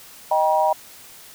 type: chord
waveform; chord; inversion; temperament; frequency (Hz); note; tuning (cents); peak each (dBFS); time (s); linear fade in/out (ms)
sine; Eb major; none; equal with one note detuned; 622.3 / 784 / 956.3; Eb5 / G5 / Bb5; 0 / 0 / +44; -20; 0.31-0.73; 5
effects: white hiss -44 dBFS RMS until 1.34 s